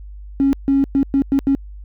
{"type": "tone bursts at uneven times", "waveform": "triangle", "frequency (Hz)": 274.8, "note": "C#4", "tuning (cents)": -15, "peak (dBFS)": -8, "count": 6, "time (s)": [[0.4, 0.53], [0.68, 0.84], [0.95, 1.03], [1.14, 1.22], [1.32, 1.39], [1.47, 1.55]], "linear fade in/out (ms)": 0, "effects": ["tanh soft clip ceiling -9 dBFS", "added 50 Hz sine -32 dBFS peak until 1.84 s"]}